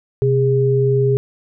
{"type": "tone pair together", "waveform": "sine", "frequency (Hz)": [128.7, 408.6], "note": ["C3", "G#4"], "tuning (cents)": [-28, -28], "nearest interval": "octave + minor sixth", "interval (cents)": 2000, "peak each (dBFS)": -15, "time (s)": [0.22, 1.17], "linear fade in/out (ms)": 0, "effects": []}